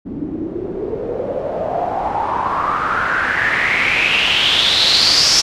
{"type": "noise with low-pass filter sweep", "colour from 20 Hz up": "white", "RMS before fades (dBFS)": -17, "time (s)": [0.05, 5.42], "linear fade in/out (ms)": 20, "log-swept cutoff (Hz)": [260, 5500], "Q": 6.3, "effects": []}